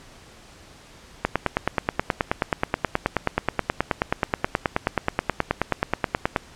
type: click train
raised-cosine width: 0.5 ms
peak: -4 dBFS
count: 49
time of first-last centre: 1.25-6.362 s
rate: 9.39 Hz
effects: pink hiss -48 dBFS RMS until 6.55 s + low-pass 8000 Hz 12 dB/octave